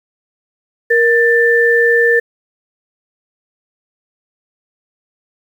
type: tone pair together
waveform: sine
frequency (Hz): 469.9 / 1774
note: A#4 / A6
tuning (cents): +14 / +14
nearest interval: octave + major seventh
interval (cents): 2300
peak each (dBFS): -11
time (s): 0.9-2.2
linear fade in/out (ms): 10
effects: 7-bit